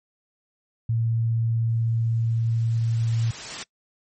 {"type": "tone", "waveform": "sine", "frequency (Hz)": 114.5, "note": "A#2", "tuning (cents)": -31, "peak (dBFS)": -20, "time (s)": [0.89, 3.31], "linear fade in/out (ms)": 5}
{"type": "noise with exponential growth", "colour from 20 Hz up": "white", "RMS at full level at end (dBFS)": -31, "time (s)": [1.69, 3.63], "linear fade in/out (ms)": 1, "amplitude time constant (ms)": 420}
{"effects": ["noise-tail reverb RT60 0.1 s tail -23 dB re dry", "MP3 32 kbps"]}